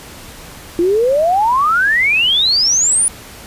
sine exponential sweep, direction up, 333.1 to 9956 Hz, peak -10 dBFS, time 0.79-3.08 s, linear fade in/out 0 ms, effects pink hiss -35 dBFS RMS until 3.46 s + resampled to 32000 Hz

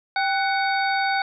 harmonic tone with a mistuned harmonic, 744 Hz, F#5, 9 cents sharp, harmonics 1 / 2 / 3 / 5 / 6, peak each -22 / -25 / -29 / -35 / -33 dBFS, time 0.16-1.22 s, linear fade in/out 2 ms, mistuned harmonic 1, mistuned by +91 cents, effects none

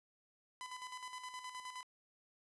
sawtooth tone with tremolo, 1006 Hz, B5, 32 cents sharp, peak -40 dBFS, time 0.61-1.83 s, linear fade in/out 0 ms, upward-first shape square, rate 9.6 Hz, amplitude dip 55%, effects resampled to 24000 Hz + 13-bit

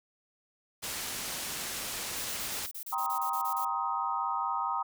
white low-pass noise, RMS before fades -37 dBFS, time 0.82-2.67 s, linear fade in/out 20 ms, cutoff 11000 Hz, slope 12 dB/octave
violet noise bursts, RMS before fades -40 dBFS, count 13, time 2.16-3.65 s, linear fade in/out 5 ms, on 86 ms, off 31 ms
sine chord, C minor seventh, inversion second, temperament just, 784.9 / 941.9 / 1046.5 / 1255.8 Hz, G5 / Bb5 / C6 / Eb6, +2 / +18 / 0 / +16 cents, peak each -36 / -33 / -37 / -33 dBFS, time 2.92-4.83 s, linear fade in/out 10 ms
effects none

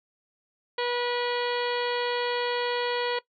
harmonic tone with a mistuned harmonic, 485.8 Hz, B4, 29 cents flat, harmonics 1 / 2 / 3 / 4 / 5 / 6 / 7 / 8 / 9, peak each -28 / -32 / -38 / -36 / -39 / -41 / -38 / -43 / -40 dBFS, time 0.78-3.19 s, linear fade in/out 5 ms, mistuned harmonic 7, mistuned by -36 cents, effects noise-tail reverb RT60 0.1 s tail -19 dB re dry

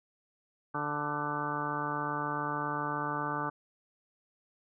harmonic tone with a mistuned harmonic, 147.2 Hz, D3, 4 cents sharp, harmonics 1 / 2 / 3 / 4 / 5 / 6 / 7 / 8 / 9 / 10, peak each -41 / -40 / -43 / -44 / -45 / -37 / -44 / -36 / -44 / -40 dBFS, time 0.74-3.5 s, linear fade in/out 10 ms, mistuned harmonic 10, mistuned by +32 cents, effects none

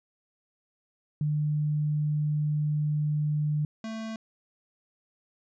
sine / square tone pair in turn, 150 / 222 Hz, D3 / A3, +37 / +16 cents, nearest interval perfect fifth, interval 679 cents, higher second, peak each -24 / -34 dBFS, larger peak first, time 1.21-3.65 / 3.84-4.16 s, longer first, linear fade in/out 2 ms, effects resampled to 16000 Hz

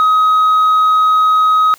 sine tone, 1264 Hz, D#6, 27 cents sharp, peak -5 dBFS, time 0-1.74 s, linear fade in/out 0 ms, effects tanh soft clip ceiling -7 dBFS + white hiss -44 dBFS RMS until 1.78 s

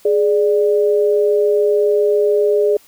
sine tone pair together, 417.2 / 590 Hz, G#4 / D5, +8 / +8 cents, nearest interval tritone, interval 600 cents, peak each -12 / -18 dBFS, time 0.05-2.77 s, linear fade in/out 5 ms, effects white hiss -49 dBFS RMS until 2.87 s

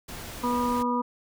pink noise, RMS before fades -39 dBFS, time 0.08-0.83 s, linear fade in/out 10 ms
harmonic tone, 244 Hz, B3, 21 cents flat, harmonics 1 / 2 / 4 / 5, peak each -27 / -32 / -27 / -33 dBFS, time 0.43-1.02 s, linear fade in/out 10 ms
effects none

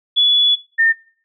sine tone pair in turn, 3417 / 1815.3 Hz, G#7 / A#6, +49 / -46 cents, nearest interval major seventh, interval 1095 cents, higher first, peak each -10 dBFS, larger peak neither, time 0.16-0.56 / 0.78-0.93 s, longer first, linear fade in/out 20 ms, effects noise-tail reverb RT60 0.5 s tail -23 dB re dry

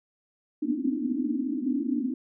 pink band-pass noise, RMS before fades -28 dBFS, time 0.62-2.14 s, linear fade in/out 5 ms, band 240 to 310 Hz, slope 96 dB/octave, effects none

